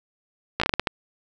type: slowing click train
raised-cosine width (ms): 0.3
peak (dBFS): -5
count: 8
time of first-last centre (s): 0.6-0.872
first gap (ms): 15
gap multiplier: 1.31
effects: none